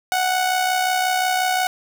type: tone with amplitude modulation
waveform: sawtooth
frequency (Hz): 740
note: F#5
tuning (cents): 0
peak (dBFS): -12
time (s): 0.12-1.67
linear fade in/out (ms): 0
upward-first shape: sine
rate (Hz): 65.6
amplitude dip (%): 45
effects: none